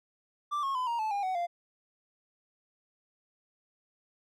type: tone with pitch steps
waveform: triangle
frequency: 1174.7 / 1089.7 / 1010.9 / 937.8 / 869.9 / 807 / 748.6 / 694.5 Hz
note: D6 / C#6 / B5 / A#5 / A5 / G#5 / F#5 / F5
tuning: 0 / -30 / +40 / +10 / -20 / -50 / +20 / -10 cents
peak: -27 dBFS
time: 0.51-1.47 s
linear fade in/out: 20 ms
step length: 120 ms
effects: none